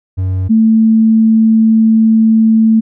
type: tone pair in turn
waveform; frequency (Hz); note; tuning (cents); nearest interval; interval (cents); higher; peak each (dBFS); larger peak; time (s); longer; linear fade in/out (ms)
triangle / sine; 93.4 / 222.1; F#2 / A3; +17 / +16; octave + minor third; 1499; second; -10 / -5; second; 0.17-0.49 / 0.49-2.81; second; 20
effects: none